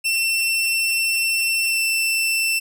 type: tone with pitch glide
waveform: sawtooth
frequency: 2696 to 2676 Hz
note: E7 to E7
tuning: +38 to +25 cents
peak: -15 dBFS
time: 0.04-2.6 s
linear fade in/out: 20 ms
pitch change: -13 cents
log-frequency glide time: 1.67-1.81 s
effects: none